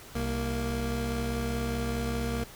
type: tone pair together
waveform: 25% pulse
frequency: 64.98 / 233.1 Hz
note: C2 / A#3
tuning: -11 / 0 cents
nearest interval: octave + minor seventh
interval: 2211 cents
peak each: -28 dBFS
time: 0.15-2.44 s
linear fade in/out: 5 ms
effects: pink hiss -48 dBFS RMS until 2.55 s